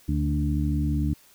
harmonic tone with a mistuned harmonic, 73.42 Hz, D2, in tune, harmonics 1 / 2 / 3 / 4, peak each -25 / -27 / -31 / -29 dBFS, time 0.08-1.14 s, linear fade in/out 10 ms, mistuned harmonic 3, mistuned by +15 cents, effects white hiss -56 dBFS RMS until 1.34 s

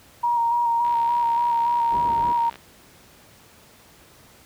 sine tone with vibrato, 942 Hz, A#5, 18 cents sharp, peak -18 dBFS, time 0.23-2.5 s, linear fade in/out 10 ms, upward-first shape square, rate 3.5 Hz, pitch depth 19 cents each way
click train, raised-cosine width 0.3 ms, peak -24 dBFS, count 114, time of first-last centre 0.85-2.557 s, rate 66.2 Hz
pink low-pass noise, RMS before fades -34 dBFS, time 1.91-2.33 s, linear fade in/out 10 ms, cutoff 780 Hz, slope 12 dB/octave
effects pink hiss -51 dBFS RMS until 4.45 s + high-pass 60 Hz 12 dB/octave

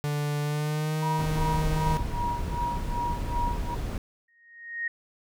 45% pulse tone with pitch glide, 146.83 to 155.56 Hz, D3 to D#3, 0 to 0 cents, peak -26 dBFS, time 0.04-1.97 s, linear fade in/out 0 ms, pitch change +100 cents, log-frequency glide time 0.42-0.97 s
sine tone with tremolo, 956 Hz, A#5, 43 cents sharp, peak -26 dBFS, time 1.02-3.75 s, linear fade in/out 10 ms, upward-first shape sine, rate 2.6 Hz, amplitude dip 95%
brown noise, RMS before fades -30 dBFS, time 1.19-3.98 s, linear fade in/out 2 ms
sine tone with exponential growth, 1864.7 Hz, A#6, in tune, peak -25 dBFS, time 4.28-4.88 s, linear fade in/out 5 ms, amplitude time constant 130 ms
effects none

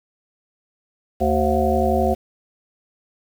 harmonic tone with a mistuned harmonic, 75.4 Hz, D2, 46 cents sharp, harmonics 1 / 3 / 5 / 7 / 9 / 10, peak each -23 / -23 / -23 / -23 / -23 / -23 dBFS, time 1.2-2.15 s, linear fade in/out 20 ms, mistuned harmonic 10, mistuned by -56 cents, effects 7-bit

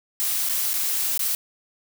blue noise with dropouts, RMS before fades -24 dBFS, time 0.2-1.35 s, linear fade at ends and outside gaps 0 ms, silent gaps 0.489-0.495 / 0.733-0.739 / 1.177-1.193 s, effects none

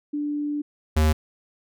sine / square tone pair in turn, 293.7 / 77.58 Hz, D4 / D#2, 0 / -4 cents, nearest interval octave + major seventh, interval 2304 cents, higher first, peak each -24 / -17 dBFS, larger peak second, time 0.13-0.62 / 0.96-1.13 s, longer first, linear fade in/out 10 ms, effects none

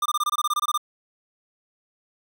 square tone bursts, 1200 Hz, D6, 37 cents sharp, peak -21 dBFS, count 13, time 0.02-0.777 s, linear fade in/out 5 ms, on 37 ms, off 23 ms, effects none

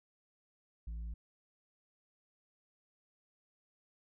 triangle tone with tanh clipping, 56 Hz, A1, 31 cents sharp, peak -40 dBFS, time 0.87-1.14 s, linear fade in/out 5 ms, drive 9 dB, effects none

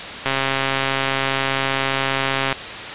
click train, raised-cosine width 0.3 ms, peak -3 dBFS, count 307, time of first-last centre 0.26-2.527 s, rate 135 Hz, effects white hiss -29 dBFS RMS until 2.94 s + resampled to 8000 Hz

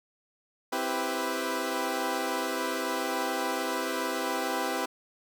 15% pulse chord, C major seventh, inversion none, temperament equal with one note detuned, 261.6 / 329.6 / 392 / 496.2 Hz, C4 / E4 / G4 / B4, 0 / 0 / 0 / +8 cents, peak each -28 dBFS, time 0.72-4.86 s, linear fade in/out 10 ms, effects none

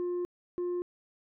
sine tone pair in turn, 354.2 / 354.2 Hz, F4 / F4, +24 / +24 cents, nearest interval unison, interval 0 cents, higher neither, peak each -27 / -27 dBFS, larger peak neither, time 0-0.25 / 0.58-0.82 s, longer first, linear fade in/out 0 ms, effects tanh soft clip ceiling -29 dBFS

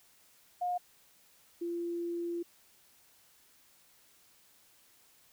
sine tone pair in turn, 715 / 343 Hz, F5 / F4, +41 / -31 cents, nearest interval octave + minor second, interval 1272 cents, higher first, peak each -30 / -33 dBFS, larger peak first, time 0.61-0.78 / 1.61-2.43 s, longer second, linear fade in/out 10 ms, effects white hiss -64 dBFS RMS until 5.32 s

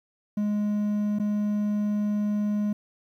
triangle tone with dropouts, 208.2 Hz, G#3, 5 cents sharp, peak -21 dBFS, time 0.37-2.73 s, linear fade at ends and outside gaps 5 ms, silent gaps 1.188-1.197 s, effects 10-bit

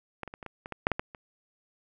clicks, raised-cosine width 0.5 ms, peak -20 / -25 / -26 / -27 / -24 / -24 / -20 / -7 / -11 / -15 / -28 dBFS, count 11, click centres 0.233 / 0.277 / 0.339 / 0.428 / 0.463 / 0.659 / 0.723 / 0.869 / 0.917 / 0.995 / 1.148 s, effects none

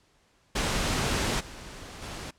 pink noise with level steps, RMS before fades -27 / -43 / -38 dBFS, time 0.55-2.31 s, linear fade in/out 10 ms, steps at 1.39 / 2.01 s, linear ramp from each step 20 ms, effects pink hiss -65 dBFS RMS until 2.38 s + low-pass 8000 Hz 12 dB/octave

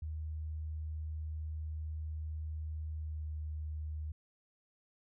sine tone with pitch glide, 77.78 to 76.84 Hz, D#2 to D#2, 0 to -21 cents, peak -37 dBFS, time 0.02-4.12 s, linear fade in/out 5 ms, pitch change -21 cents, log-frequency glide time 2.98-3.27 s, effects none

